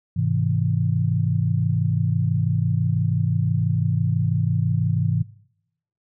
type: chord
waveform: sine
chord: Ab augmented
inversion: none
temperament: just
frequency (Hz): 103.83 / 129.78 / 162.23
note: Ab2 / C3 / E3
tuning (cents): 0 / -14 / -27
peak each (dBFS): -23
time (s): 0.16-5.23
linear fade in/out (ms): 10
effects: noise-tail reverb RT60 0.8 s tail -22 dB re dry